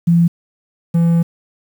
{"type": "tone pair in turn", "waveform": ["sine", "triangle"], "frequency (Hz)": [169.9, 168.24], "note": ["F3", "E3"], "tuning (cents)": [-47, 36], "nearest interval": "unison", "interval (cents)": 17, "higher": "first", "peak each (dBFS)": -8, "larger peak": "neither", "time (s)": [[0.07, 0.28], [0.94, 1.23]], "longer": "second", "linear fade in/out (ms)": 10, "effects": ["7-bit"]}